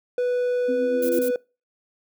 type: tone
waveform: triangle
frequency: 493.5 Hz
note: B4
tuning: 1 cent flat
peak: -18 dBFS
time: 0.18-1.36 s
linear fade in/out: 2 ms
type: tone with exponential growth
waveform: sine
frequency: 343.8 Hz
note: F4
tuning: 27 cents flat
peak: -20 dBFS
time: 0.59-1.19 s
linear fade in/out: 2 ms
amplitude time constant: 130 ms
type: tone with tremolo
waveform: sine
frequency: 258.9 Hz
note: C4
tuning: 18 cents flat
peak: -24 dBFS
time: 0.68-1.31 s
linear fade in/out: 10 ms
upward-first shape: triangle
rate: 8.3 Hz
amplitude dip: 55%
type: noise bursts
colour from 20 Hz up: violet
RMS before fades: -33 dBFS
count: 3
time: 1.02-1.287 s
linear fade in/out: 5 ms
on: 73 ms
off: 24 ms
effects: noise-tail reverb RT60 0.3 s tail -24 dB re dry